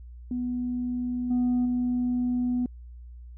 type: tone with level steps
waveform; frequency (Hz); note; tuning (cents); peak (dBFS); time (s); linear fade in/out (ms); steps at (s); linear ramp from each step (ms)
sine; 246.9; B3; 0; -26 / -19 / -22; 0.31-2.66; 2; 1.3 / 1.65; 10
effects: tanh soft clip ceiling -20 dBFS + added 60 Hz sine -41 dBFS peak until 3.37 s